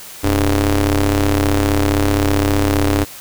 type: ring-modulated tone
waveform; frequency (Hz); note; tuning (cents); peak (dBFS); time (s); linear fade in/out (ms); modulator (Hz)
sawtooth; 103.83; G#2; 0; -6; 0.23-3.05; 20; 190
effects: white hiss -35 dBFS RMS until 3.2 s